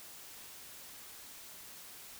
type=silence; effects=white hiss -51 dBFS RMS until 2.19 s